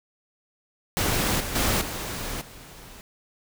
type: noise with level steps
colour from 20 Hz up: pink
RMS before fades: -24 / -31 / -23 / -32 / -45 dBFS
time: 0.97-3.01 s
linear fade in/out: 0 ms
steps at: 1.4 / 1.55 / 1.81 / 2.41 s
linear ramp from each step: 5 ms
effects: none